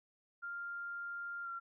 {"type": "tone with pitch glide", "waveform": "sine", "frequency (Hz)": [1396.9, 1373.7], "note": ["F6", "F6"], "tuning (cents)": [0, -29], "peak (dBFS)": -40, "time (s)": [0.42, 1.6], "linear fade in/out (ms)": 20, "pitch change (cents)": -29, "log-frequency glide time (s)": [1.43, 1.48], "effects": []}